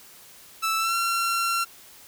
sawtooth tone with pitch glide, 1318 to 1365.3 Hz, E6 to F6, -1 to -40 cents, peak -19 dBFS, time 0.62-1.65 s, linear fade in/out 20 ms, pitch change +61 cents, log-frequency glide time 0.78-0.95 s, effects white hiss -49 dBFS RMS until 2.07 s

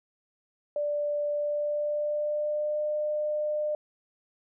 sine tone with pitch glide, 587.3 to 602.1 Hz, D5 to D5, 0 to +43 cents, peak -26 dBFS, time 0.76-3.75 s, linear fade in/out 2 ms, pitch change +43 cents, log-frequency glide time 1.3-2.85 s, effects none

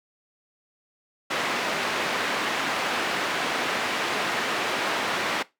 white band-pass noise, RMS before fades -27 dBFS, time 1.3-5.43 s, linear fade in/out 10 ms, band 230 to 2300 Hz, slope 12 dB/octave, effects noise-tail reverb RT60 0.2 s tail -19 dB re dry

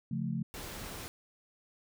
sine chord, Db augmented, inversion none, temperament equal, 138.59 / 174.61 / 220 Hz, Db3 / F3 / A3, 0 / 0 / 0 cents, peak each -36 dBFS, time 0.11-0.43 s, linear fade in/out 5 ms
pink noise, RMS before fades -43 dBFS, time 0.54-1.08 s, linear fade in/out 0 ms
effects none

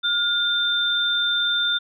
sine tone pair together, 1421 / 3578 Hz, F6 / A7, +30 / +28 cents, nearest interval octave + major third, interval 1598 cents, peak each -24 / -20 dBFS, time 0.03-1.79 s, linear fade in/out 20 ms, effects none

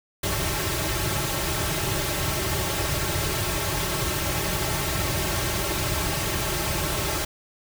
pink noise with comb filter, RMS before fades -26 dBFS, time 0.23-7.25 s, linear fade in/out 5 ms, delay 4.1 ms, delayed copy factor -0.9, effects none

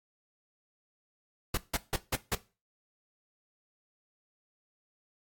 pink noise bursts, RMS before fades -29 dBFS, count 5, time 1.54-2.35 s, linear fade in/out 5 ms, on 34 ms, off 160 ms, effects noise-tail reverb RT60 0.3 s tail -18 dB re dry + AAC 64 kbps

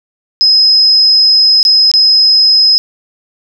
sine tone with dropouts, 5090 Hz, D#8, 39 cents sharp, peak -4 dBFS, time 0.41-2.78 s, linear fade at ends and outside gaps 0 ms, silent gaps 1.629-1.651 / 1.915-1.938 s, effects 7-bit

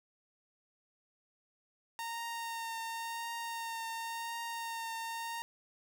sawtooth tone with vibrato, 920 Hz, A#5, 23 cents flat, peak -34 dBFS, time 1.99-5.42 s, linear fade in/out 0 ms, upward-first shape triangle, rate 0.93 Hz, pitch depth 20 cents each way, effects none

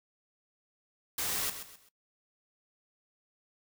white noise with echo, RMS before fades -33 dBFS, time 1.18-1.5 s, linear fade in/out 5 ms, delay 130 ms, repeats 3, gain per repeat -10 dB, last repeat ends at 1.89 s, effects noise-tail reverb RT60 0.1 s tail -19 dB re dry

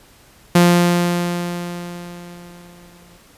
sawtooth tone with exponential decay, 174.61 Hz, F3, in tune, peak -4 dBFS, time 0.55-3.18 s, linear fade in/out 5 ms, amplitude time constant 570 ms, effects pink hiss -49 dBFS RMS until 3.37 s + resampled to 32000 Hz

